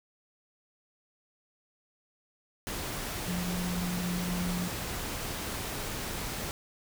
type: tone in noise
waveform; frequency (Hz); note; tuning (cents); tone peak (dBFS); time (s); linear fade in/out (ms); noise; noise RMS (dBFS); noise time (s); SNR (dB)
sine; 177.9; F3; +32; -31; 3.28-4.68; 0; pink; -36; 2.67-6.51; +2
effects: none